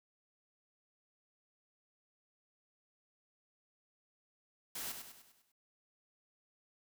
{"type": "noise with echo", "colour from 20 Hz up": "white", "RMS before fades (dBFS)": -42, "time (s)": [4.75, 4.92], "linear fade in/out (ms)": 5, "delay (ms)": 100, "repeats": 6, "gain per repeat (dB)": -6, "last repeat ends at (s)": 5.52, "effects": []}